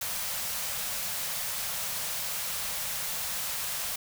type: band-stop noise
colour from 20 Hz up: white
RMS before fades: -33 dBFS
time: 0.01-3.96 s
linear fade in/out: 5 ms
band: 210 to 480 Hz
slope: 48 dB/octave
effects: none